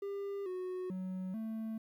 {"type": "tone with pitch steps", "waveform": "triangle", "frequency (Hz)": [399.2, 367.3, 186, 221.7], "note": ["G4", "F#4", "F#3", "A3"], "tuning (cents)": [32, -13, 9, 13], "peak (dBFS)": -35, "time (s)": [0.02, 1.78], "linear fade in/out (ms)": 5, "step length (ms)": 440, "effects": ["12-bit"]}